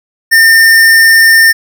square tone, 1809 Hz, A6, 48 cents sharp, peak -3 dBFS, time 0.31-1.53 s, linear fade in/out 20 ms, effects none

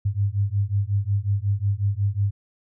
sine beating tone pair, 98 / 103.5 Hz, G2 / G#2, 0 / -5 cents, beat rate 5.5 Hz, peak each -23 dBFS, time 0.05-2.31 s, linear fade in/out 10 ms, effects none

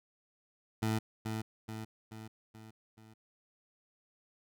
20% pulse tone with echo, 110 Hz, A2, in tune, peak -25 dBFS, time 0.82-0.99 s, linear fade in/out 10 ms, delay 430 ms, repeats 5, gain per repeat -5 dB, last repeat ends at 3.14 s, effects none

